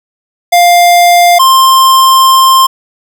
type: tone pair in turn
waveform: square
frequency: 700 / 1053.8 Hz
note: F5 / C6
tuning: +4 / +12 cents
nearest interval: perfect fifth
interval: 708 cents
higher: second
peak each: -3 dBFS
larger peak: neither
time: 0.52-1.39 / 1.39-2.67 s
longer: second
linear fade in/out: 10 ms
effects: none